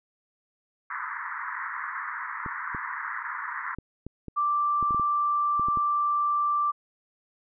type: band-pass noise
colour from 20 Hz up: pink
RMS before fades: -34 dBFS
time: 0.9-3.75 s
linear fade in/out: 5 ms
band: 950 to 2000 Hz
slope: 96 dB/octave
type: clicks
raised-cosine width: 3 ms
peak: -24 dBFS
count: 12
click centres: 2.462 / 2.748 / 3.786 / 4.066 / 4.283 / 4.827 / 4.908 / 4.946 / 4.997 / 5.596 / 5.685 / 5.773 s
type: tone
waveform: sine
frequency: 1174.7 Hz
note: D6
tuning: in tune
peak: -22 dBFS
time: 4.36-6.72 s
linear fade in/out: 20 ms
effects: none